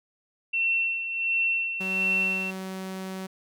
sine tone with tremolo, 2705 Hz, E7, 44 cents sharp, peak -21 dBFS, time 0.53-2.51 s, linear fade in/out 10 ms, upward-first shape sine, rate 1.4 Hz, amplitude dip 60%
sawtooth tone, 189 Hz, F#3, 37 cents sharp, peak -29 dBFS, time 1.8-3.27 s, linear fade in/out 10 ms
effects none

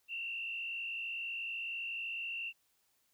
sine tone with frequency modulation, 2727 Hz, F7, 42 cents flat, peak -37 dBFS, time 0.08-2.53 s, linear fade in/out 50 ms, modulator 55.9 Hz, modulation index 1.3, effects white hiss -75 dBFS RMS until 3.13 s

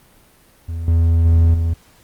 triangle tone with level steps, 83 Hz, E2, 12 cents sharp, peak -20 / -9 / -7 / -13 dBFS, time 0.68-1.74 s, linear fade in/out 10 ms, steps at 0.88 / 1.25 / 1.54 s, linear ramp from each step 2 ms, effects pink hiss -51 dBFS RMS until 2.03 s + Opus 32 kbps

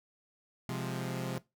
sawtooth chord, F minor, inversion second, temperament equal, 130.81 / 174.61 / 207.7 Hz, C3 / F3 / Ab3, 0 / 0 / 0 cents, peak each -33 / -35 / -38 dBFS, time 0.69-1.38 s, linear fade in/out 0 ms, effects noise-tail reverb RT60 0.2 s tail -18 dB re dry

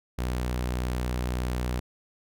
sawtooth tone, 61.74 Hz, B1, in tune, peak -23 dBFS, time 0.18-1.8 s, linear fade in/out 10 ms, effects none

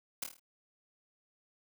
white noise with echo, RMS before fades -35 dBFS, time 0.22-0.24 s, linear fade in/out 5 ms, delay 26 ms, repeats 6, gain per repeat -5 dB, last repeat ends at 0.396 s, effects none

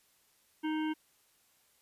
harmonic tone, 311.1 Hz, D#4, in tune, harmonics 1 / 3 / 5 / 7 / 9 / 10, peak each -31 / -41 / -45 / -48 / -50 / -51 dBFS, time 0.63-0.94 s, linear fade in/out 20 ms, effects white hiss -69 dBFS RMS until 1.81 s + resampled to 32000 Hz

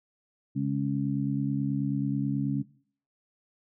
harmonic tone, 69.3 Hz, C#2, in tune, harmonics 2 / 3 / 4, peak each -29 / -31 / -30 dBFS, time 0.55-2.63 s, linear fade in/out 20 ms, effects noise-tail reverb RT60 0.5 s tail -19 dB re dry

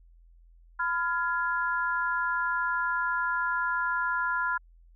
sine chord, F diminished, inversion second, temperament just, 1005.8 / 1396.9 / 1676.3 Hz, Cb6 / F6 / Ab6, +31 / 0 / +16 cents, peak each -30 / -28 / -34 dBFS, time 0.79-4.58 s, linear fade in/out 10 ms, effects added 42 Hz sine -53 dBFS peak until 4.95 s

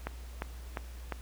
click train, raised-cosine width 0.5 ms, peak -19 dBFS, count 4, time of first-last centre 0.07-1.123 s, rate 2.85 Hz, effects added 60 Hz sine -42 dBFS peak until 1.21 s + pink hiss -55 dBFS RMS until 1.21 s

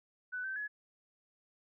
sine tone with pitch steps, 1494 / 1549 / 1692 Hz, F#6 / G6 / G#6, +16 / -21 / +32 cents, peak -36 dBFS, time 0.32-0.68 s, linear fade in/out 20 ms, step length 120 ms, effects none

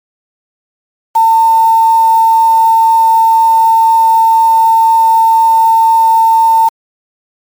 sine tone with quantisation, 901 Hz, A5, 41 cents sharp, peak -4 dBFS, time 1.15-6.69 s, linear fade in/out 10 ms, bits 4, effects MP3 96 kbps

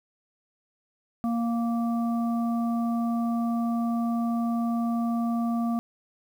harmonic tone, 233.1 Hz, A#3, in tune, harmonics 1 / 3 / 5, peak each -24 / -34 / -38 dBFS, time 1.24-5.79 s, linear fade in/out 0 ms, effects 9-bit

